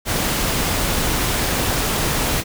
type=noise; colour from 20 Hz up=pink; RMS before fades=-20 dBFS; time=0.05-2.44 s; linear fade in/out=50 ms; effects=none